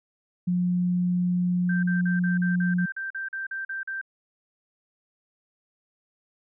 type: tone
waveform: sine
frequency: 178.5 Hz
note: F3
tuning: 38 cents sharp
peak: -21 dBFS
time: 0.47-2.86 s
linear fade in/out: 10 ms
type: tone bursts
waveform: sine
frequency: 1568 Hz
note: G6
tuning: in tune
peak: -29 dBFS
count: 13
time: 1.69-4.014 s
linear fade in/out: 5 ms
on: 140 ms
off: 42 ms
effects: none